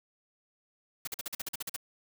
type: noise bursts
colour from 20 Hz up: white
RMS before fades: -36 dBFS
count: 11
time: 1.05-1.764 s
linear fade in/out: 5 ms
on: 24 ms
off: 45 ms
effects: none